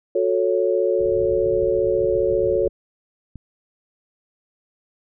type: chord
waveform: sine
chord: F# minor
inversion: none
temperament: equal with one note detuned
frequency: 365.1 / 440 / 554.4 Hz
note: F#4 / A4 / C#5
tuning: -23 / 0 / 0 cents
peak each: -21 dBFS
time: 0.15-2.68 s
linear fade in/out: 5 ms
type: low-pass noise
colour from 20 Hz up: pink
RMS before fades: -35 dBFS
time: 0.99-2.69 s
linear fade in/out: 10 ms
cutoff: 180 Hz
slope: 96 dB/octave
type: clicks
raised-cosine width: 5 ms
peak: -24 dBFS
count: 2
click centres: 2.556 / 3.357 s
effects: none